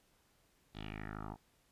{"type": "tone with low-pass filter sweep", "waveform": "10% pulse", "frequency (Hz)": 52.6, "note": "G#1", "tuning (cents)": 23, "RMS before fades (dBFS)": -45, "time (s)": [0.73, 1.37], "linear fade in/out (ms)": 50, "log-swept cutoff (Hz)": [3900, 870], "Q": 4.2, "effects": ["pink hiss -72 dBFS RMS until 1.71 s", "resampled to 32000 Hz"]}